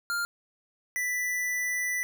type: tone pair in turn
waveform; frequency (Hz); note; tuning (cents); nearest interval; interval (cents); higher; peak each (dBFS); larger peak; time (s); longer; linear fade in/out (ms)
square; 1400 / 1979.9; F6 / B6; +4 / +4; tritone; 600; second; -28; neither; 0.1-0.25 / 0.96-2.03; second; 0
effects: none